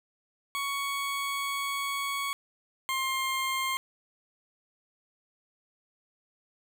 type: tone pair in turn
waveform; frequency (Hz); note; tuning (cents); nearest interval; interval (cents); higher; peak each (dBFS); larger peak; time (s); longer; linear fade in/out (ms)
20% pulse; 1115 / 1060.1; C#6 / C6; +10 / +22; minor second; 88; first; -25 / -23; second; 0.55-2.33 / 2.89-3.77; first; 0
effects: none